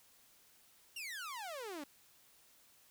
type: exponential sweep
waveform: sawtooth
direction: down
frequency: 2885 to 271.6 Hz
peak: -39 dBFS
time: 0.96-1.84 s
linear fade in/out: 5 ms
effects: white hiss -66 dBFS RMS until 2.9 s